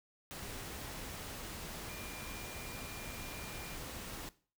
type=tone in noise; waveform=sine; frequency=2400 Hz; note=D7; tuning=37 cents sharp; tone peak=-52 dBFS; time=1.89-3.75 s; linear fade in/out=0 ms; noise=pink; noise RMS=-45 dBFS; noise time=0.31-4.29 s; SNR=-10 dB; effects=noise-tail reverb RT60 0.4 s tail -18 dB re dry